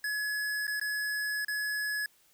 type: tone with dropouts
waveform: square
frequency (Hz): 1695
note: G#6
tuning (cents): +35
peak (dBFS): -31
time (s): 0.04-2.06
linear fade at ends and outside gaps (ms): 2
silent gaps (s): 0.669-0.678 / 0.798-0.813 / 1.448-1.482
effects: white hiss -65 dBFS RMS until 2.33 s